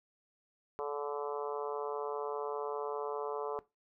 harmonic tone, 145 Hz, D3, 22 cents flat, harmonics 3 / 4 / 5 / 6 / 7 / 8 / 9, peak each -37 / -43 / -45 / -45 / -44 / -46 / -51 dBFS, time 0.79-3.59 s, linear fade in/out 0 ms, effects noise-tail reverb RT60 0.2 s tail -18 dB re dry

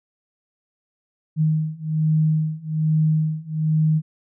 sine beating tone pair, 155.56 / 156.76 Hz, D#3 / D#3, 0 / +13 cents, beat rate 1.2 Hz, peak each -21 / -20 dBFS, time 1.36-4.02 s, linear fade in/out 50 ms, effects none

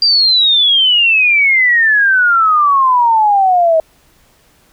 sine exponential sweep, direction down, 4776 to 632 Hz, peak -7 dBFS, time 0.02-3.8 s, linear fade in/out 2 ms, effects pink hiss -51 dBFS RMS until 4.72 s

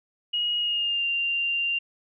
sine tone with pitch glide, 2888 to 2782 Hz, F#7 to F7, -43 to -7 cents, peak -23 dBFS, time 0.33-1.79 s, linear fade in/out 10 ms, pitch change -64 cents, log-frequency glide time 0.59-1.05 s, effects none

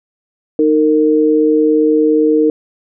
sine tone pair together, 308.9 / 458.7 Hz, D#4 / A#4, -12 / -28 cents, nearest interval perfect fifth, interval 684 cents, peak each -11 dBFS, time 0.59-2.5 s, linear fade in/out 2 ms, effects none

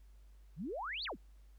sine exponential two-way sweep, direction up then down, 131.8 to 4699 to 134.6 Hz, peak -38 dBFS, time 0.56-1.17 s, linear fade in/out 50 ms, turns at 1.04 s, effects added 50 Hz sine -56 dBFS peak until 1.58 s + pink hiss -75 dBFS RMS until 1.58 s

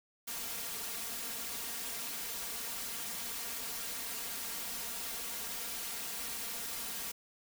white noise with comb filter, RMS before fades -40 dBFS, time 0.27-7.12 s, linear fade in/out 10 ms, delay 4.3 ms, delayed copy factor +0.8, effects none

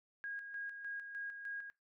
sine tone with tremolo, 1635 Hz, G#6, 28 cents flat, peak -40 dBFS, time 0.24-1.7 s, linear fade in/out 0 ms, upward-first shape square, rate 3.3 Hz, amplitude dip 50%, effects noise-tail reverb RT60 0.2 s tail -19 dB re dry

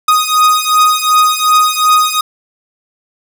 45% pulse beating tone pair, 1244.5 / 1247.2 Hz, D#6 / D#6, 0 / +4 cents, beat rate 2.7 Hz, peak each -11 dBFS, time 0.08-2.21 s, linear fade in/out 5 ms, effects none

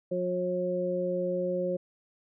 harmonic tone, 180.2 Hz, F#3, 45 cents flat, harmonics 1 / 2 / 3, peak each -34 / -33 / -29 dBFS, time 0.11-1.77 s, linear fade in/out 10 ms, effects none

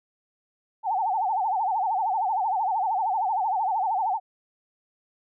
sine tone with vibrato, 816 Hz, G#5, 31 cents flat, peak -22 dBFS, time 0.83-4.2 s, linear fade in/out 50 ms, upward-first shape sine, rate 13 Hz, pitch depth 190 cents each way, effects none

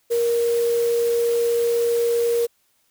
sine tone in noise, 470 Hz, A#4, 14 cents sharp, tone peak -17 dBFS, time 0.1-2.47 s, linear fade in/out 20 ms, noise white, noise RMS -35 dBFS, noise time 0.1-2.47 s, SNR +15 dB, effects white hiss -65 dBFS RMS until 2.9 s

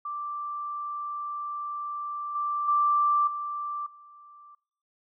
sine tone with level steps, 1174.7 Hz, D6, in tune, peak -31 / -26 / -20 / -30 / -48 dBFS, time 0.05-4.55 s, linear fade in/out 5 ms, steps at 2.35 / 2.68 / 3.27 / 3.86 s, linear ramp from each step 5 ms, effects noise-tail reverb RT60 0.7 s tail -25 dB re dry

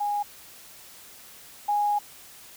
sine tone pair in turn, 823 / 826.5 Hz, G#5 / G#5, -16 / -9 cents, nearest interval unison, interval 7 cents, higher second, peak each -24 / -21 dBFS, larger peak second, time 0-0.23 / 1.68-1.99 s, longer second, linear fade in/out 10 ms, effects white hiss -48 dBFS RMS until 2.56 s

